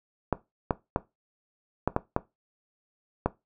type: clicks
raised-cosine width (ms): 1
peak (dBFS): -9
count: 7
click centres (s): 0.327 / 0.708 / 0.961 / 1.876 / 1.964 / 2.164 / 3.26
effects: noise-tail reverb RT60 0.2 s tail -17 dB re dry